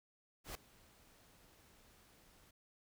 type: noise with ADSR envelope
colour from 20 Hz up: pink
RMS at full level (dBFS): -44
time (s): 0.44-2.51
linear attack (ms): 110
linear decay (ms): 3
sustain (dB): -22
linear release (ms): 6
effects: none